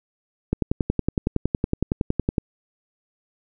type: click train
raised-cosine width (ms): 3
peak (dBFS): -7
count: 21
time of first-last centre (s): 0.53-2.382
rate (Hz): 10.8
effects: none